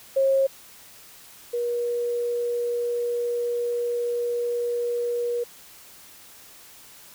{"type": "tone pair in turn", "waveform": "sine", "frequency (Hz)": [540, 478.9], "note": ["C#5", "A#4"], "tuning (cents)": [-45, 47], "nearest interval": "major second", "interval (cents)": 208, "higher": "first", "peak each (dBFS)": [-17, -23], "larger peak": "first", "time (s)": [[0.16, 0.47], [1.53, 5.44]], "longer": "second", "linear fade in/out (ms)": 10, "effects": ["white hiss -48 dBFS RMS until 7.14 s"]}